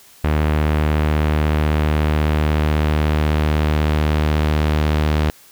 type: tone with low-pass filter sweep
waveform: sawtooth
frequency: 76.2 Hz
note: D#2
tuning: 36 cents flat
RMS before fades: -17 dBFS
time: 0.24-5.3 s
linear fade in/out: 0 ms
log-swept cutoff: 2500 to 3900 Hz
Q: 1
effects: white hiss -47 dBFS RMS until 5.51 s